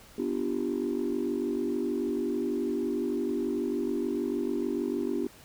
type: chord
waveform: sine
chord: G dominant seventh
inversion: first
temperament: equal with one note detuned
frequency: 246.9 / 293.7 / 345.4 / 392 Hz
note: B3 / D4 / F4 / G4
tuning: 0 / 0 / -19 / 0 cents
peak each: -32 dBFS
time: 0.18-5.27 s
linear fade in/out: 5 ms
effects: tanh soft clip ceiling -20 dBFS + pink hiss -53 dBFS RMS until 5.44 s